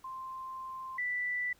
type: tone pair in turn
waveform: sine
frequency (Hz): 1046.5 / 1975.5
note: C6 / B6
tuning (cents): 0 / 0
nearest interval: major seventh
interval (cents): 1100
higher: second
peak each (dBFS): -39 / -31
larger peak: second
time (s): 0.04-0.98 / 0.98-1.53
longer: first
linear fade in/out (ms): 5
effects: pink hiss -65 dBFS RMS until 1.59 s